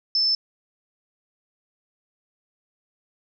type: tone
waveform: sine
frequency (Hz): 5274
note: E8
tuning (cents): 0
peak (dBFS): -18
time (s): 0.15-0.35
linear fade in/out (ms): 2
effects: none